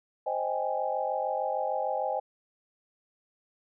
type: chord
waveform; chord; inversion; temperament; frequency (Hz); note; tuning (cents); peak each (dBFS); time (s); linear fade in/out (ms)
sine; Ab major seventh; first; equal; 523.3 / 622.3 / 784 / 830.6; C5 / Eb5 / G5 / Ab5; 0 / 0 / 0 / 0; -33; 0.26-2.2; 10
effects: none